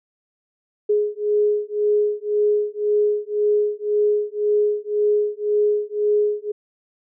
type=beating tone pair; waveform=sine; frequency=417 / 418.9 Hz; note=G#4 / G#4; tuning=+7 / +15 cents; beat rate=1.9 Hz; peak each=-20 dBFS; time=0.89-6.52 s; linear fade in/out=10 ms; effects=none